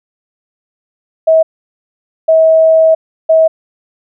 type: tone bursts at uneven times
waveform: sine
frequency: 643 Hz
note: E5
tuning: 43 cents flat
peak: -4 dBFS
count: 3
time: 1.27-1.43 / 2.28-2.95 / 3.29-3.48 s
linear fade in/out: 10 ms
effects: none